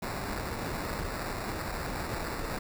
pink noise with sample-and-hold, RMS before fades -35 dBFS, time 0.02-2.59 s, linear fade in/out 5 ms, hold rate 3150 Hz, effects none

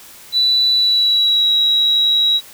sine tone with pitch glide, 3967 to 3863 Hz, B7 to B7, +7 to -39 cents, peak -11 dBFS, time 0.32-2.41 s, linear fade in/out 50 ms, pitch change -46 cents, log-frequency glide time 0.73-1.5 s, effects white hiss -40 dBFS RMS until 2.53 s

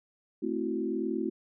sine chord, F# half-diminished seventh, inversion first, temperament equal, 220 / 261.6 / 329.6 / 370 Hz, A3 / C4 / E4 / F#4, 0 / 0 / 0 / 0 cents, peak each -35 / -35 / -33 / -34 dBFS, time 0.42-1.3 s, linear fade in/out 10 ms, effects none

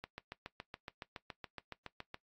click train, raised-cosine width 0.3 ms, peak -27 dBFS, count 16, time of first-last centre 0.04-2.144 s, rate 7.13 Hz, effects noise-tail reverb RT60 0.1 s tail -17 dB re dry + AAC 48 kbps

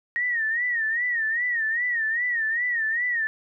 sine tone with vibrato, 1864.7 Hz, A#6, in tune, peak -22 dBFS, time 0.16-3.27 s, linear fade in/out 0 ms, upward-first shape sine, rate 2.5 Hz, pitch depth 110 cents each way, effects none

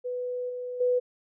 sine tone with level steps, 495.9 Hz, B4, 7 cents sharp, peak -29 / -32 / -21 dBFS, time 0.04-1 s, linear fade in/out 20 ms, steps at 0.49 / 0.8 s, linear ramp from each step 10 ms, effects none

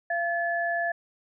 sine tone pair together, 685 / 1724.1 Hz, F5 / A6, -34 / -36 cents, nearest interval octave + major third, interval 1598 cents, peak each -27 / -28 dBFS, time 0.1-0.92 s, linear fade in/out 5 ms, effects none

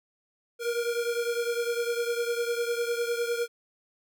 square beating tone pair, 470.1 / 480 Hz, A#4 / B4, +15 / -49 cents, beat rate 9.9 Hz, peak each -29 / -33 dBFS, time 0.59-3.48 s, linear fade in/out 50 ms, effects none

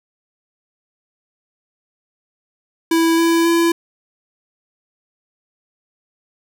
square tone with pitch steps, 329.6 / 333 / 336.5 Hz, E4 / E4 / E4, 0 / +18 / +36 cents, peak -13 dBFS, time 2.91-3.72 s, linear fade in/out 5 ms, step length 270 ms, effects none

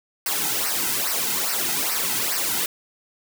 white noise with flanger, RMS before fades -24 dBFS, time 0.26-2.66 s, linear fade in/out 2 ms, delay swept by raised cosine 0.28 to 1.78 ms, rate 2.4 Hz, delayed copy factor -0.75, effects none

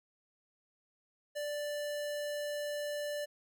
square tone, 587.3 Hz, D5, in tune, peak -36 dBFS, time 1.35-3.26 s, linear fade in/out 20 ms, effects none

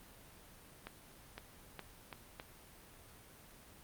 accelerating click train, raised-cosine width 0.3 ms, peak -28 dBFS, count 5, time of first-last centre 0.87-2.399 s, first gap 510 ms, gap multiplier 0.81, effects pink hiss -58 dBFS RMS until 3.83 s + Opus 32 kbps

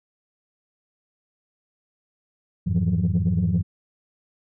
sine tone cluster, 86.5 / 104.6 / 163.5 / 173.4 / 181.3 Hz, F2 / G#2 / E3 / F3 / F#3, -16 / +13 / -14 / -12 / -35 cents, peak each -24 dBFS, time 2.66-3.63 s, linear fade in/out 20 ms, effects tanh soft clip ceiling -13 dBFS

